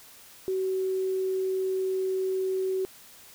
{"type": "tone", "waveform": "sine", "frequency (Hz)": 377.8, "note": "F#4", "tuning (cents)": 36, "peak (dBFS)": -25, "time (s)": [0.48, 2.85], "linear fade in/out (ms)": 0, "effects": ["white hiss -51 dBFS RMS until 3.34 s"]}